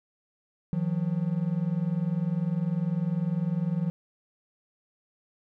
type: tone pair together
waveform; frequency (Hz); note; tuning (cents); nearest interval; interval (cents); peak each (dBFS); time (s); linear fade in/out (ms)
triangle; 159.6 / 179.6; D#3 / F3; +44 / +49; major second; 205; -26; 0.73-3.9; 0
effects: none